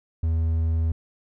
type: tone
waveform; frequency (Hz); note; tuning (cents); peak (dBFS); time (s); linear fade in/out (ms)
triangle; 81.3; E2; -23; -18; 0.23-0.92; 5
effects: none